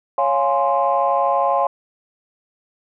sine chord, Db major seventh, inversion none, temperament equal, 554.4 / 698.5 / 830.6 / 1046.5 Hz, Db5 / F5 / Ab5 / C6, 0 / 0 / 0 / 0 cents, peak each -20 dBFS, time 0.18-1.67 s, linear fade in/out 2 ms, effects tanh soft clip ceiling -6 dBFS

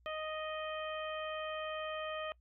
harmonic tone, 622.3 Hz, D#5, in tune, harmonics 1 / 2 / 3 / 4 / 5, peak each -40 / -43 / -48 / -49 / -48 dBFS, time 0.06-2.32 s, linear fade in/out 0 ms, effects noise-tail reverb RT60 0.1 s tail -24 dB re dry + added 60 Hz sine -64 dBFS peak until 2.4 s

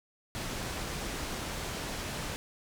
pink low-pass noise, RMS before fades -37 dBFS, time 0.35-2.36 s, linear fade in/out 0 ms, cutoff 9300 Hz, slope 12 dB/octave, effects none

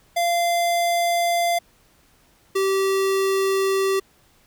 square tone pair in turn, 690 / 387.2 Hz, F5 / G4, -21 / -21 cents, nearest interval minor seventh, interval 1000 cents, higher first, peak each -19 dBFS, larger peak neither, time 0.16-1.59 / 2.55-4 s, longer second, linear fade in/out 10 ms, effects pink hiss -58 dBFS RMS until 4.46 s

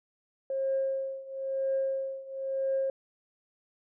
sine tone with tremolo, 537 Hz, C5, 45 cents sharp, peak -24 dBFS, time 0.5-2.9 s, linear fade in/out 2 ms, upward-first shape triangle, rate 1 Hz, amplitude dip 90%, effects tanh soft clip ceiling -21 dBFS

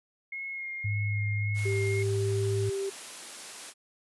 sine tone with vibrato, 2151 Hz, C7, 47 cents sharp, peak -34 dBFS, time 0.32-2.03 s, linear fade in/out 5 ms, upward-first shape sine, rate 1.8 Hz, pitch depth 20 cents each way
sine tone with pitch glide, 103.8 to 105.86 Hz, G#2 to G#2, 0 to +34 cents, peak -27 dBFS, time 0.84-2.7 s, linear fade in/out 10 ms, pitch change +34 cents, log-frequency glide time 1.36-2.39 s
white high-pass noise, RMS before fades -42 dBFS, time 1.54-3.74 s, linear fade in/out 50 ms, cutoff 240 Hz, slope 12 dB/octave
sine tone, 392 Hz, G4, in tune, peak -29 dBFS, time 1.65-2.9 s, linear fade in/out 10 ms
effects resampled to 24000 Hz

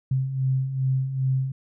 sine beating tone pair, 130.1 / 132.6 Hz, C3 / C3, -9 / +23 cents, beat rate 2.5 Hz, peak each -29 / -22 dBFS, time 0.11-1.52 s, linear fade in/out 5 ms, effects none

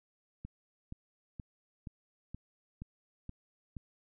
click train, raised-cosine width 5 ms, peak -30 dBFS, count 8, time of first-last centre 0.45-3.768 s, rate 2.11 Hz, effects none

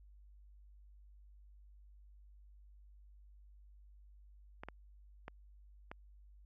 clicks, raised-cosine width 0.5 ms, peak -30 dBFS, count 4, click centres 4.635 / 4.686 / 5.281 / 5.915 s, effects added 50 Hz sine -57 dBFS peak until 6.45 s

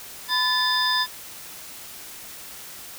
sine tone cluster, 1008 / 1745 / 3570 / 4994 Hz, B5 / A6 / A7 / D#8, +35 / -15 / +24 / +6 cents, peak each -25 dBFS, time 0.28-1.07 s, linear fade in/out 50 ms, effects white hiss -40 dBFS RMS until 2.98 s

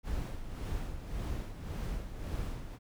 brown noise with tremolo, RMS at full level -35 dBFS, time 0.03-2.79 s, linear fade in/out 50 ms, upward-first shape sine, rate 1.8 Hz, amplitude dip 60%, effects none

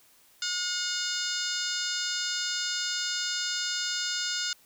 harmonic tone, 720 Hz, F#5, 47 cents flat, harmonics 2 / 3 / 4 / 5 / 6 / 7 / 8 / 9 / 10, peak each -35 / -44 / -38 / -36 / -36 / -34 / -45 / -39 / -39 dBFS, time 0.42-4.53 s, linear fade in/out 2 ms, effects white hiss -60 dBFS RMS until 4.65 s

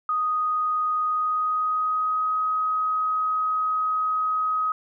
sine tone with pitch glide, 1244.5 to 1262.6 Hz, D#6 to D#6, 0 to +25 cents, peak -21 dBFS, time 0.09-4.72 s, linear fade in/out 2 ms, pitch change +25 cents, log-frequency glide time 1.05-2.39 s, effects none

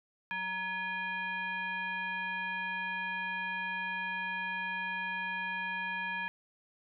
sine tone with frequency modulation, 1690 Hz, G#6, 30 cents sharp, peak -33 dBFS, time 0.31-6.28 s, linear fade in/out 0 ms, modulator 753 Hz, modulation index 1.2, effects none

